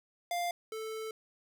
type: tone pair in turn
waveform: square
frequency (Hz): 698.5 / 440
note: F5 / A4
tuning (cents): 0 / 0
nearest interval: minor sixth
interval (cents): 800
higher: first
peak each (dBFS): -32 / -38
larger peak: first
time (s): 0.31-0.51 / 0.72-1.11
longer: second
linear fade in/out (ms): 2
effects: none